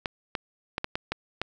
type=clicks; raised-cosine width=0.3 ms; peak=-12 dBFS; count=7; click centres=0.058 / 0.352 / 0.781 / 0.844 / 0.955 / 1.12 / 1.416 s; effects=none